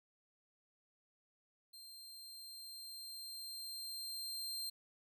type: tone with level ramp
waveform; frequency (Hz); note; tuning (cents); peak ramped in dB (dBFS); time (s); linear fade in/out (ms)
sawtooth; 4168; C8; -7; -50 to -37; 1.73-4.7; 10
effects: none